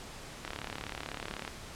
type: click train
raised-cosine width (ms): 0.3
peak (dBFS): -21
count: 38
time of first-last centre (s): 0.45-1.478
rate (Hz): 36
effects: pink hiss -46 dBFS RMS until 1.75 s + low-pass 9000 Hz 12 dB/octave